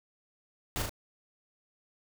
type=noise with echo; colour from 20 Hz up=pink; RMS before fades=-33 dBFS; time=0.76-0.82 s; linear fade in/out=0 ms; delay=37 ms; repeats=2; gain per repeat=-3 dB; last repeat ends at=0.894 s; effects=none